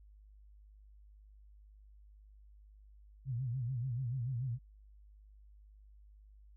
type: tone with vibrato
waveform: sine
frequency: 124.8 Hz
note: B2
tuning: 19 cents sharp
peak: -34 dBFS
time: 3.25-4.59 s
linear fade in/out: 50 ms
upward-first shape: sine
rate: 6.9 Hz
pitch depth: 140 cents each way
effects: added 51 Hz sine -56 dBFS peak until 6.56 s